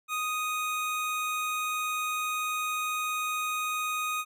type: tone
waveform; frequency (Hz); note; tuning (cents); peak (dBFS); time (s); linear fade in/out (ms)
25% pulse; 1244.5; D#6; 0; -25; 0.08-4.25; 50
effects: none